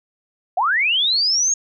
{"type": "linear sweep", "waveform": "sine", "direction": "up", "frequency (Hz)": [659.3, 6645], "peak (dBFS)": -15, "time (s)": [0.57, 1.54], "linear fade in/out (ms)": 5, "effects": []}